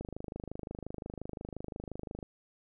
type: click train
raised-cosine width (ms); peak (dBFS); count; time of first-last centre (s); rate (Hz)
2; -26; 58; 0.01-2.228; 25.7
effects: none

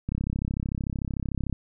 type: click train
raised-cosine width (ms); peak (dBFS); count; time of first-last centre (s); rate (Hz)
5; -16; 49; 0.09-1.527; 33.4
effects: none

